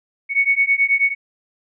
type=beating tone pair; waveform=sine; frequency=2217 / 2226.3 Hz; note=C#7 / C#7; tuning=0 / +7 cents; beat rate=9.3 Hz; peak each=-17 dBFS; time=0.29-1.15 s; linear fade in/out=50 ms; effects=none